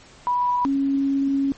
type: tone pair in turn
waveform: sine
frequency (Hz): 981 / 275.3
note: B5 / C#4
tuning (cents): -12 / -12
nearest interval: octave + minor seventh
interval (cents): 2200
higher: first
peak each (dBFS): -18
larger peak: neither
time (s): 0.27-0.65 / 0.65-1.52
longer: second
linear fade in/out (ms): 0
effects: pink hiss -48 dBFS RMS until 1.57 s + MP3 32 kbps